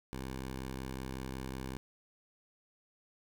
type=tone; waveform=10% pulse; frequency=65.41 Hz; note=C2; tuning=in tune; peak=-31 dBFS; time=0.13-1.77 s; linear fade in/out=0 ms; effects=none